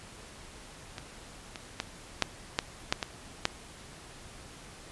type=clicks; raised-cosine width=0.2 ms; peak=-21 / -21 / -13 / -6 / -8 / -7 / -13 / -7 dBFS; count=8; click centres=0.982 / 1.558 / 1.801 / 2.223 / 2.589 / 2.925 / 3.028 / 3.454 s; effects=pink hiss -49 dBFS RMS until 4.91 s + resampled to 24000 Hz